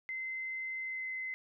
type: tone with pitch glide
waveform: sine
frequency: 2064 to 2052 Hz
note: C7 to C7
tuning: -24 to -34 cents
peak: -36 dBFS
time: 0.09-1.34 s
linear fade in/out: 0 ms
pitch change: -10 cents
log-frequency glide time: 0.8-1.07 s
effects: none